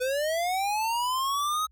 square linear sweep, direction up, 493.9 to 1276 Hz, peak -26 dBFS, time 0-1.67 s, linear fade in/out 20 ms, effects added 60 Hz sine -57 dBFS peak until 1.71 s

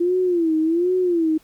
sine tone with vibrato, 340.6 Hz, F4, 43 cents flat, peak -16 dBFS, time 0-1.38 s, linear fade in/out 10 ms, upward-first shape sine, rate 1.3 Hz, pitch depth 140 cents each way, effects pink hiss -56 dBFS RMS until 1.43 s

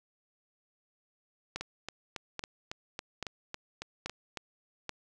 two click trains, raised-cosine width 0.2 ms, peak -18 / -20 dBFS, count 5 / 11, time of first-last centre 1.56-4.893 / 1.61-4.372 s, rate 1.2 / 3.62 Hz, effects none

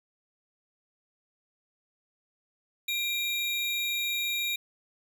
square tone pair together, 2381 / 3773 Hz, D7 / A#7, +23 / +20 cents, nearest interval minor sixth, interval 797 cents, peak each -31 / -32 dBFS, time 2.88-4.56 s, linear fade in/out 5 ms, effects none

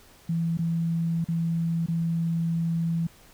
sine tone with dropouts, 166.3 Hz, E3, 16 cents sharp, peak -23 dBFS, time 0.29-3.07 s, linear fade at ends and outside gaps 5 ms, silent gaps 0.573-0.589 / 1.244-1.285 / 1.862-1.884 s, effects pink hiss -54 dBFS RMS until 3.33 s

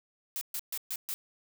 blue noise bursts, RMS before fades -35 dBFS, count 5, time 0.36-1.14 s, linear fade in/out 0 ms, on 52 ms, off 130 ms, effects none

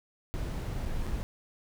brown noise with dropouts, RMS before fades -33 dBFS, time 0.34-1.23 s, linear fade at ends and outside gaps 0 ms, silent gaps 0.854-0.858 / 1.067-1.074 s, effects none

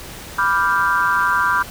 sine chord, G dominant seventh, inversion first, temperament equal, 987.8 / 1174.7 / 1396.9 / 1568 Hz, B5 / D6 / F6 / G6, 0 / 0 / 0 / 0 cents, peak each -20 dBFS, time 0.38-1.63 s, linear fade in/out 10 ms, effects pink hiss -35 dBFS RMS until 1.7 s

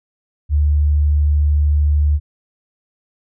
sine tone, 73.9 Hz, D2, 11 cents sharp, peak -11 dBFS, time 0.49-2.2 s, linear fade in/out 50 ms, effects none

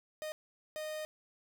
45% pulse tone bursts at uneven times, 617 Hz, D#5, 15 cents flat, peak -38 dBFS, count 2, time 0.22-0.32 / 0.76-1.05 s, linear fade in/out 0 ms, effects none

